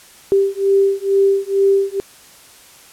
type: beating tone pair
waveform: sine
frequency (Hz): 392 / 394.2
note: G4 / G4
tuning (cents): 0 / +10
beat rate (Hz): 2.2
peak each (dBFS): -15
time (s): 0.32-2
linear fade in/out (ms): 0
effects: white hiss -44 dBFS RMS until 2.92 s + low-pass 12000 Hz 12 dB/octave